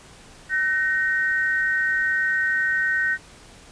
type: tone pair together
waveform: sine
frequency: 1523.5 / 1864.7 Hz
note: G6 / A#6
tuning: -50 / 0 cents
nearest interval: minor third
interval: 350 cents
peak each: -22 dBFS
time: 0.49-3.18 s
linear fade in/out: 50 ms
effects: pink hiss -47 dBFS RMS until 3.71 s + resampled to 22050 Hz